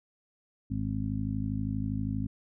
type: harmonic tone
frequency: 52.5 Hz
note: G#1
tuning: 19 cents sharp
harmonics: 1 / 2 / 3 / 4 / 5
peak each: -38 / -33 / -39 / -35 / -35 dBFS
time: 0.7-2.27 s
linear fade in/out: 10 ms
effects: none